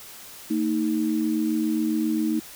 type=tone pair together; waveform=sine; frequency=225.9 / 313.3 Hz; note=A3 / D#4; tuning=+46 / +12 cents; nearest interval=tritone; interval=566 cents; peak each=-25 / -23 dBFS; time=0.5-2.4 s; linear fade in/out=10 ms; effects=white hiss -43 dBFS RMS until 2.55 s